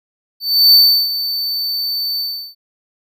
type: tone with ADSR envelope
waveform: square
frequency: 4539 Hz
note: C#8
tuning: 40 cents sharp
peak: -5 dBFS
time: 0.4-2.55 s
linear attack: 330 ms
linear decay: 350 ms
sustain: -13 dB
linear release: 360 ms
effects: none